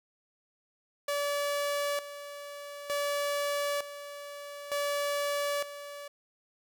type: tone with tremolo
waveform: sawtooth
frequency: 575 Hz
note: D5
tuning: 37 cents flat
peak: -25 dBFS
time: 1.08-6.08 s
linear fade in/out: 5 ms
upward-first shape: square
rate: 0.55 Hz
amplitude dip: 75%
effects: none